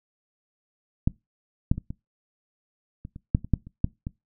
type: clicks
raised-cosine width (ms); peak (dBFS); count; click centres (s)
5; -8 / -7 / -19 / -21 / -25 / -27 / -6 / -24 / -7 / -29 / -8 / -18; 12; 1.075 / 1.715 / 1.78 / 1.905 / 3.051 / 3.161 / 3.349 / 3.446 / 3.537 / 3.67 / 3.844 / 4.069
effects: noise-tail reverb RT60 0.2 s tail -22 dB re dry